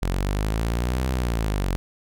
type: linear two-way sweep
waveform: sawtooth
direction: up then down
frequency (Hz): 43.65 to 65.4 to 43.65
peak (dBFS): -18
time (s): 0.02-1.76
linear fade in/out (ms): 0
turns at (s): 1.09
effects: none